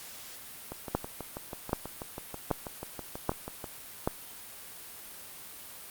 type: two click trains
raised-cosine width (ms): 1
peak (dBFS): -23 / -12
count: 19 / 5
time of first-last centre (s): 0.72-3.642 / 0.95-4.075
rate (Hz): 6.16 / 1.28
effects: white hiss -46 dBFS RMS until 5.9 s + Opus 48 kbps